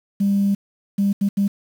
sine tone bursts at uneven times, 199.5 Hz, G3, 31 cents sharp, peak -14 dBFS, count 4, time 0.2-0.55 / 0.98-1.13 / 1.21-1.29 / 1.37-1.48 s, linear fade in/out 10 ms, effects tanh soft clip ceiling -11 dBFS + 7-bit

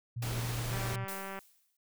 sine tone, 118.4 Hz, A#2, 27 cents sharp, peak -34 dBFS, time 0.16-1.05 s, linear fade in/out 10 ms
pink noise, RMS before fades -39 dBFS, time 0.22-0.96 s, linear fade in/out 5 ms
click train, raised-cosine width 0.5 ms, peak -27 dBFS, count 129, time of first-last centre 0.73-1.39 s, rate 194 Hz
blue noise with exponential decay, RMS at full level -40 dBFS, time 1.08-1.77 s, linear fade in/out 5 ms, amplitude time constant 150 ms
effects none

